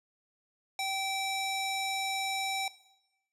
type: tone with band-pass filter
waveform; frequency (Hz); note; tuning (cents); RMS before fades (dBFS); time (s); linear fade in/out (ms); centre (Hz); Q
square; 774; G5; -22; -33; 0.79-2.68; 2; 4300; 0.56
effects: noise-tail reverb RT60 0.9 s tail -17 dB re dry + resampled to 32000 Hz